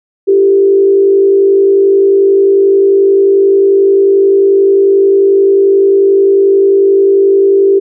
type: tone with frequency modulation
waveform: sine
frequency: 392 Hz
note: G4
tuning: in tune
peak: -4 dBFS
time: 0.27-7.8 s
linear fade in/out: 20 ms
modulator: 51.3 Hz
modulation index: 0.49
effects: none